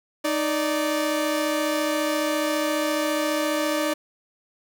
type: tone pair together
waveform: sawtooth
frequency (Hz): 308.8 / 583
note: D#4 / D5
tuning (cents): -13 / -13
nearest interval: major seventh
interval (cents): 1100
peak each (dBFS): -21 / -21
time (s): 0.24-3.94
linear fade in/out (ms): 10
effects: none